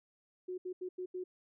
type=tone bursts at uneven times; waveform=sine; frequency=365.8 Hz; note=F#4; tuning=20 cents flat; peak=-37 dBFS; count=5; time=0.48-0.58 / 0.65-0.73 / 0.81-0.89 / 0.98-1.06 / 1.14-1.24 s; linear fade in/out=10 ms; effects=none